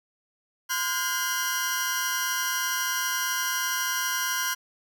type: tone cluster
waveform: sawtooth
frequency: 1029 / 1432 / 1601 / 5740 Hz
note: C6 / F6 / G6 / F8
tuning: -29 / +43 / +36 / +47 cents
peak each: -28 dBFS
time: 0.69-4.55 s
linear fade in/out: 20 ms
effects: none